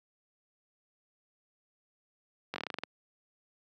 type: slowing click train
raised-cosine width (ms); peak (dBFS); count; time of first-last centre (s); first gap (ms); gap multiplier
0.3; -19; 10; 2.54-2.836; 20; 1.12
effects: high-pass 200 Hz 12 dB/octave